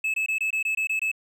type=tone bursts; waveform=triangle; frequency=2600 Hz; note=E7; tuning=24 cents flat; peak=-21 dBFS; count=9; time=0.04-1.116 s; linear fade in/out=5 ms; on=100 ms; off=22 ms; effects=none